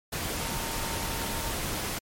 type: tone in noise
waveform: sine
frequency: 913 Hz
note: A#5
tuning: 36 cents flat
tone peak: -40 dBFS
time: 0.4-1.53 s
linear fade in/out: 10 ms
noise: pink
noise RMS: -32 dBFS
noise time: 0.12-1.99 s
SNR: -11 dB
effects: MP3 64 kbps